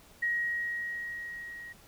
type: tone with level ramp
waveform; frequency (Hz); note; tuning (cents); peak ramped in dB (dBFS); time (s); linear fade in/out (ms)
sine; 1893; A#6; +26; -26 to -42; 0.22-1.73; 10
effects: pink hiss -57 dBFS RMS until 1.87 s